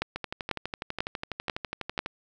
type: two click trains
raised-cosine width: 0.3 ms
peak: -11 / -16 dBFS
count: 5 / 24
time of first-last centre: 0.02-1.99 / 0.16-2.061 s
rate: 2.03 / 12.1 Hz
effects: none